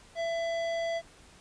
triangle tone with hard clipping, 668 Hz, E5, 23 cents sharp, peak -31 dBFS, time 0.15-1.02 s, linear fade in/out 50 ms, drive 17 dB, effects pink hiss -56 dBFS RMS until 1.4 s + resampled to 22050 Hz

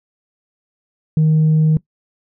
sine tone, 156.2 Hz, D#3, 7 cents sharp, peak -8 dBFS, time 1.17-1.77 s, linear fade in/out 2 ms, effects noise-tail reverb RT60 0.1 s tail -21 dB re dry + tanh soft clip ceiling -8 dBFS

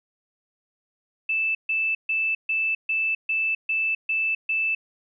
sine tone bursts, 2637 Hz, E7, in tune, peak -21 dBFS, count 9, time 1.29-4.75 s, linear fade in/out 5 ms, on 260 ms, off 140 ms, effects none

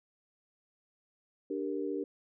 sine chord, G minor, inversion second, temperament equal, 293.7 / 392 / 466.2 Hz, D4 / G4 / Bb4, 0 / 0 / 0 cents, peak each -36 / -36 / -38 dBFS, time 1.5-2.04 s, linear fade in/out 5 ms, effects none

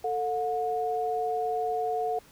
sine tone pair together, 445.5 / 723 Hz, A4 / F#5, +22 / -40 cents, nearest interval minor sixth, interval 838 cents, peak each -30 / -28 dBFS, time 0.04-2.19 s, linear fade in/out 5 ms, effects pink hiss -56 dBFS RMS until 2.31 s

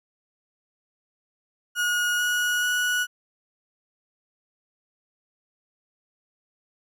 35% pulse tone with pitch steps, 1445 / 1455.9 / 1466.9 Hz, F#6 / F#6 / F#6, -41 / -28 / -15 cents, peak -20 dBFS, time 1.75-3.07 s, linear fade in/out 50 ms, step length 440 ms, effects none

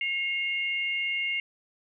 sine tone pair together, 2157 / 2794 Hz, C#7 / F7, -48 / 0 cents, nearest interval major third, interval 448 cents, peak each -28 / -31 dBFS, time 0.01-1.4 s, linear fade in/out 2 ms, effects none

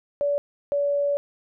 sine tone pair in turn, 574 / 571.5 Hz, D5 / D5, -40 / -47 cents, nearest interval unison, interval 7 cents, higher first, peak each -20 dBFS, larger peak neither, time 0.21-0.38 / 0.72-1.17 s, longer second, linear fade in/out 0 ms, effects none

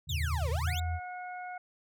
sine chord, F augmented, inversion none, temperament equal, 87.31 / 110 / 138.59 Hz, F2 / A2 / C#3, 0 / 0 / 0 cents, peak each -39 dBFS, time 0.07-0.77 s, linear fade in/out 20 ms
35% pulse exponential two-way sweep, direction down then up, 3900 to 440 to 3900 Hz, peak -34 dBFS, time 0.09-0.8 s, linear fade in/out 5 ms, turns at 0.5 s
sine tone with pitch glide, 77.4 to 82.96 Hz, D#2 to E2, -9 to +12 cents, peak -30 dBFS, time 0.1-1 s, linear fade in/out 50 ms, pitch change +121 cents, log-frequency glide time 0.49-0.82 s
harmonic tone, 726 Hz, F#5, 33 cents flat, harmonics 1 / 2 / 3, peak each -39 / -45 / -49 dBFS, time 0.67-1.58 s, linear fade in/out 5 ms
effects none

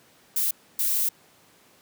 violet noise bursts at uneven times, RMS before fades -24 dBFS, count 2, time 0.36-0.51 / 0.79-1.09 s, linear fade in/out 5 ms, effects pink hiss -57 dBFS RMS until 1.81 s + high-pass 150 Hz 12 dB/octave

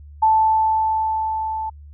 sine tone with level ramp, 878 Hz, A5, 4 cents flat, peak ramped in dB -11 to -23 dBFS, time 0.22-1.7 s, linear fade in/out 10 ms, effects added 73 Hz sine -38 dBFS peak until 1.93 s

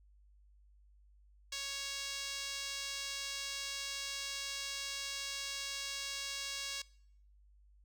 5% pulse tone with band-pass filter, 554.4 Hz, C#5, in tune, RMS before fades -41 dBFS, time 1.52-6.82 s, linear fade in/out 5 ms, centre 5200 Hz, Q 0.51, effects noise-tail reverb RT60 0.7 s tail -23 dB re dry + added 50 Hz sine -61 dBFS peak until 7.84 s

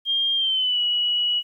sine tone with pitch glide, 3210 to 2927 Hz, G7 to F#7, +40 to -19 cents, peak -19 dBFS, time 0.05-1.43 s, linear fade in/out 50 ms, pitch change -159 cents, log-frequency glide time 0.35-0.8 s, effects 10-bit

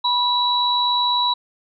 sine tone pair together, 979 / 3916 Hz, B5 / B7, -15 / -15 cents, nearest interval 2 octaves, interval 2400 cents, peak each -19 dBFS, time 0.04-1.34 s, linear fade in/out 10 ms, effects none

